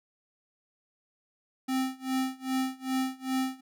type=tone with tremolo; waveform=square; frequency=261.6 Hz; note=C4; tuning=in tune; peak=-26 dBFS; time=1.68-3.61 s; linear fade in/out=10 ms; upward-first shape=sine; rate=2.5 Hz; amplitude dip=95%; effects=none